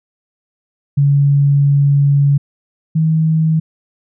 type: tone pair in turn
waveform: sine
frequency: 141.6 / 159.13 Hz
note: C#3 / D#3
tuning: +37 / +39 cents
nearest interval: major second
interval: 202 cents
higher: second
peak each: -8 / -10 dBFS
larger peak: first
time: 0.97-2.38 / 2.95-3.6 s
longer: first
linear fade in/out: 10 ms
effects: none